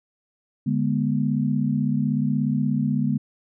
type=chord; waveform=sine; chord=G# diminished; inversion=second; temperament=equal with one note detuned; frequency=146.83 / 207.7 / 244.1 Hz; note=D3 / G#3 / B3; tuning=0 / 0 / -20 cents; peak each=-24 dBFS; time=0.66-3.18 s; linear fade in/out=10 ms; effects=none